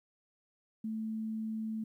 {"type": "tone", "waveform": "sine", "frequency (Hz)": 220, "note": "A3", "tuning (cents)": 0, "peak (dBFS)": -34, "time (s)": [0.84, 1.84], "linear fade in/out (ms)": 5, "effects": ["12-bit"]}